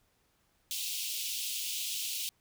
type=high-pass noise; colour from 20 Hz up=pink; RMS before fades=-36 dBFS; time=0.71-2.29 s; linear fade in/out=0 ms; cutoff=2700 Hz; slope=48 dB/octave; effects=pink hiss -72 dBFS RMS until 2.4 s